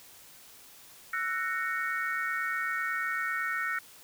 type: chord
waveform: sine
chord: F# dominant seventh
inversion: third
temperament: just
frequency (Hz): 1332 / 1480 / 1850 / 2220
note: E6 / F#6 / A#6 / C#7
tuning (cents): +18 / 0 / -14 / +2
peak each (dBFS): -35 / -34 / -33 / -38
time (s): 1.13-3.79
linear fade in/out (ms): 5
effects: white hiss -53 dBFS RMS until 4.03 s